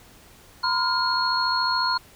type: tone cluster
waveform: sine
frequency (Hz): 945 / 1019 / 1412 / 4304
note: A#5 / C6 / F6 / C8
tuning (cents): +23 / -46 / +19 / +48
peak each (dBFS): -30 / -24 / -27 / -25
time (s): 0.63-1.98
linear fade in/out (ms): 10
effects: pink hiss -51 dBFS RMS until 2.15 s